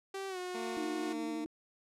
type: tone with pitch glide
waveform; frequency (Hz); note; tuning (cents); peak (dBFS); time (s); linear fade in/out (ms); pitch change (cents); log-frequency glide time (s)
sawtooth; 388.5 to 362.5; G4 to F#4; -16 to -35; -34; 0.14-1.13; 5; -119; 0.28-0.38
type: tone with tremolo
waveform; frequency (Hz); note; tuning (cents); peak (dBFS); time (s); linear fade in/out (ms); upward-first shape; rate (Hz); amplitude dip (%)
15% pulse; 228.4; A#3; -35; -33; 0.54-1.45; 10; triangle; 1.8; 40
type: tone with vibrato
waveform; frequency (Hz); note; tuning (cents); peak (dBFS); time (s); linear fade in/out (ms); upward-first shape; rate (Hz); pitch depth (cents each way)
sine; 310.5; D#4; -3; -36; 0.77-1.46; 0; sine; 12; 57
effects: low-pass 10000 Hz 12 dB/octave